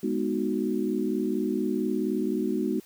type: chord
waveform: sine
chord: G# minor seventh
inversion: none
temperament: equal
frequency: 207.7 / 246.9 / 311.1 / 370 Hz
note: G#3 / B3 / D#4 / F#4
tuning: 0 / 0 / 0 / 0 cents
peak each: -30 dBFS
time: 0.03-2.8 s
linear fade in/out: 5 ms
effects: white hiss -55 dBFS RMS until 2.85 s